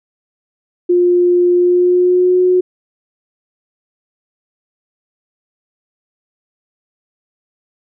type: tone with pitch glide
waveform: sine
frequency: 354.1 to 364.5 Hz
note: F4 to F#4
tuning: +24 to -26 cents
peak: -8 dBFS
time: 0.89-2.61 s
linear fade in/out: 10 ms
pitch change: +50 cents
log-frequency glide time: 1.55-2.4 s
effects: none